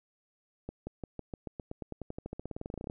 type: accelerating click train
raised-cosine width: 2 ms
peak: -25 dBFS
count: 28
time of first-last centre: 0.69-2.899 s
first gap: 180 ms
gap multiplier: 0.93
effects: none